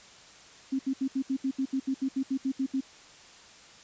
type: tone bursts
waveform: sine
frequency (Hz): 266.8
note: C4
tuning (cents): +34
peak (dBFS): -25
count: 15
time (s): 0.72-2.808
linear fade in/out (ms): 10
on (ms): 72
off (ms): 72
effects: white hiss -52 dBFS RMS until 3.83 s + resampled to 16000 Hz